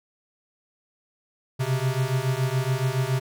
square beating tone pair, 127.2 / 134.3 Hz, C3 / C3, -48 / +46 cents, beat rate 7.1 Hz, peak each -26 dBFS, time 1.59-3.2 s, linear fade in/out 20 ms, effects none

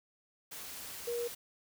sine tone in noise, 475.3 Hz, A#4, 34 cents sharp, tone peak -33 dBFS, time 1.07-1.28 s, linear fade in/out 10 ms, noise white, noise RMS -45 dBFS, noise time 0.51-1.35 s, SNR +9 dB, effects none

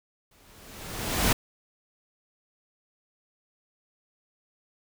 pink noise with exponential growth, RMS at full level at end -21 dBFS, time 0.31-1.33 s, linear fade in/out 5 ms, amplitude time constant 220 ms, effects none

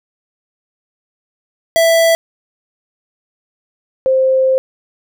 square / sine tone pair in turn, 661 / 524.6 Hz, E5 / C5, +5 / +4 cents, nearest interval major third, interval 401 cents, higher first, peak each -9 dBFS, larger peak neither, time 1.76-2.15 / 4.06-4.58 s, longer second, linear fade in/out 0 ms, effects none

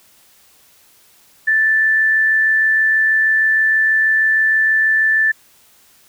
sine tone with amplitude modulation, 1760 Hz, A6, in tune, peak -10 dBFS, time 1.47-5.32 s, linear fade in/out 10 ms, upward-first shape sine, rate 86.3 Hz, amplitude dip 25%, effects white hiss -51 dBFS RMS until 6.08 s

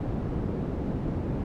white low-pass noise, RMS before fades -30 dBFS, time 0-1.44 s, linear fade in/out 5 ms, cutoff 260 Hz, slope 12 dB/octave, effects none

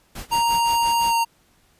pink noise with tremolo, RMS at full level -34 dBFS, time 0.15-1.13 s, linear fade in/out 5 ms, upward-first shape sine, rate 5.8 Hz, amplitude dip 90%
square tone with pitch glide, 932.3 to 924.8 Hz, A#5 to A#5, 0 to -14 cents, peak -18 dBFS, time 0.31-1.25 s, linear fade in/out 20 ms, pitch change -14 cents, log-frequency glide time 1.06-1.13 s
effects pink hiss -60 dBFS RMS until 1.79 s + resampled to 32000 Hz

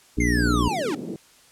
harmonic tone, 59.3 Hz, A#1, 30 cents sharp, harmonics 1 / 2 / 3 / 4 / 5 / 6 / 7, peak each -24 / -27 / -30 / -26 / -24 / -36 / -32 dBFS, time 0.17-0.69 s, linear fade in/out 10 ms
square linear sweep, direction down, 2151 to 246.9 Hz, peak -25 dBFS, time 0.2-0.95 s, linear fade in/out 5 ms
white band-pass noise, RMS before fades -33 dBFS, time 0.37-1.16 s, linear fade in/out 2 ms, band 170 to 360 Hz, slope 24 dB/octave
effects white hiss -54 dBFS RMS until 1.51 s + low-pass 10000 Hz 12 dB/octave

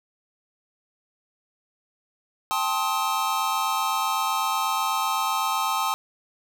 square chord, A half-diminished seventh, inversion third, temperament just, 792 / 880 / 1056 / 1267.2 Hz, G5 / A5 / C6 / Eb6, +18 / 0 / +16 / +31 cents, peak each -31 / -29 / -29 / -28 dBFS, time 2.51-5.94 s, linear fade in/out 0 ms, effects none

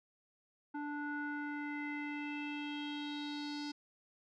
square tone with low-pass filter sweep, 293 Hz, D4, 4 cents flat, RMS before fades -41 dBFS, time 0.74-3.72 s, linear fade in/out 10 ms, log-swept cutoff 1200 to 4900 Hz, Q 4.9, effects none

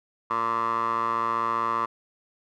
15% pulse tone with band-pass filter, 115.1 Hz, A#2, 22 cents flat, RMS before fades -26 dBFS, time 0.3-1.86 s, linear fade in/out 10 ms, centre 1100 Hz, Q 5.6, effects none

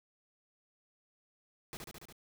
pink noise with echo, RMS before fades -44 dBFS, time 1.73-1.77 s, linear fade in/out 0 ms, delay 71 ms, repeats 5, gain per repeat -2 dB, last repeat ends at 2.125 s, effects none

